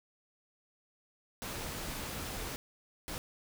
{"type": "noise bursts at uneven times", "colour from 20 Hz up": "pink", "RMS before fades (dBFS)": -40, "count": 2, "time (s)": [[1.42, 2.56], [3.08, 3.18]], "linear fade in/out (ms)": 0, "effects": []}